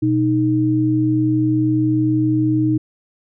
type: tone pair together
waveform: sine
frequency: 123.47 / 311.1 Hz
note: B2 / D#4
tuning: 0 / 0 cents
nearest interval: octave + major third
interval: 1600 cents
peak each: -19 / -15 dBFS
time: 0.02-2.78 s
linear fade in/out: 10 ms
effects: none